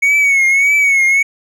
triangle tone with vibrato, 2220 Hz, C#7, 2 cents sharp, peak -7 dBFS, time 0.02-1.23 s, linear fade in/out 10 ms, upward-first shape triangle, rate 1.7 Hz, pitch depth 79 cents each way, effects none

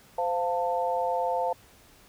sine tone cluster, 516 / 698 / 890 Hz, C5 / F5 / A5, -24 / -1 / +20 cents, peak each -29 dBFS, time 0.18-1.53 s, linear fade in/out 5 ms, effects pink hiss -56 dBFS RMS until 2.08 s

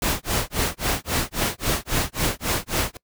pink noise with tremolo, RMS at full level -21 dBFS, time 0.02-2.97 s, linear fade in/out 2 ms, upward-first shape sine, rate 3.7 Hz, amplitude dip 100%, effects noise-tail reverb RT60 0.1 s tail -24 dB re dry

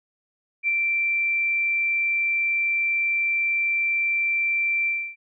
sine tone with ADSR envelope, 2349 Hz, D7, in tune, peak -18 dBFS, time 0.63-5.16 s, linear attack 48 ms, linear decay 24 ms, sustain -2 dB, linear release 290 ms, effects none

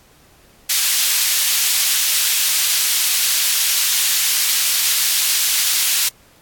pink high-pass noise, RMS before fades -17 dBFS, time 0.69-6.09 s, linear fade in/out 10 ms, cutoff 3200 Hz, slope 12 dB/octave, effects pink hiss -51 dBFS RMS until 6.41 s + AAC 64 kbps

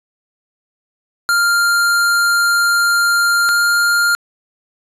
square tone pair in turn, 1396.9 / 1403.5 Hz, F6 / F6, 0 / +8 cents, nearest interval unison, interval 8 cents, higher second, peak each -12 dBFS, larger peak neither, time 1.29-3.49 / 3.49-4.15 s, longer first, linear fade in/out 0 ms, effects resampled to 32000 Hz + 8-bit

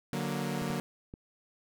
sawtooth chord, D augmented, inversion none, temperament equal with one note detuned, 146.83 / 185 / 234.4 Hz, D3 / F#3 / A#3, 0 / 0 / +10 cents, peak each -32 dBFS, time 0.13-0.8 s, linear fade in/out 0 ms
clicks, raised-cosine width 3 ms, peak -30 dBFS, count 3, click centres 0.62 / 0.703 / 1.139 s
effects none

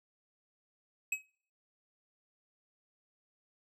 square tone with exponential decay, 2551 Hz, D#7, 43 cents sharp, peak -28 dBFS, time 1.12-1.23 s, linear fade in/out 5 ms, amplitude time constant 23 ms, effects noise-tail reverb RT60 0.5 s tail -24 dB re dry + low-pass 12000 Hz 12 dB/octave

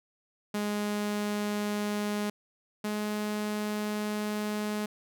sawtooth tone pair in turn, 207.7 / 210.4 Hz, G#3 / G#3, 0 / +23 cents, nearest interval unison, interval 23 cents, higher second, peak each -25 / -26 dBFS, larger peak first, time 0.54-2.3 / 2.84-4.86 s, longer second, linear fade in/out 5 ms, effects none

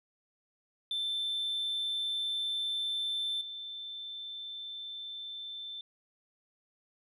sine tone with level steps, 3545 Hz, A7, 12 cents sharp, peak -29 / -39 dBFS, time 0.91-5.81 s, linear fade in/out 2 ms, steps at 3.41 s, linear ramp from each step 2 ms, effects tanh soft clip ceiling -29 dBFS

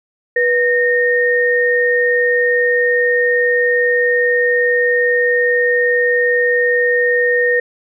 sine tone pair together, 488 / 1842.4 Hz, B4 / A#6, -21 / -21 cents, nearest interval octave + major seventh, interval 2300 cents, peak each -14 dBFS, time 0.36-7.6 s, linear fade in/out 5 ms, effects none

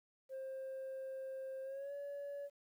sine tone with pitch glide, 530 to 568 Hz, C5 to C#5, +22 to +42 cents, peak -40 dBFS, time 0.29-2.5 s, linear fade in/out 50 ms, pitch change +120 cents, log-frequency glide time 1.63-1.93 s, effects tanh soft clip ceiling -41 dBFS + 12-bit

